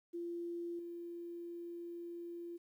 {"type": "tone with level steps", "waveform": "sine", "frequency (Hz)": 343.5, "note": "F4", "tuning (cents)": -29, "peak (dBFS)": [-39, -43], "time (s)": [0.13, 2.58], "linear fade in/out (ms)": 20, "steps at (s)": 0.79, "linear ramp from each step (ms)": 2, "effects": ["12-bit"]}